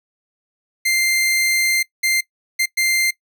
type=tone bursts at uneven times; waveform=sawtooth; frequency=2093 Hz; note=C7; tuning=in tune; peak=-12 dBFS; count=4; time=0.85-1.83 / 2.03-2.21 / 2.59-2.66 / 2.77-3.11 s; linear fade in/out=10 ms; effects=noise-tail reverb RT60 0.1 s tail -20 dB re dry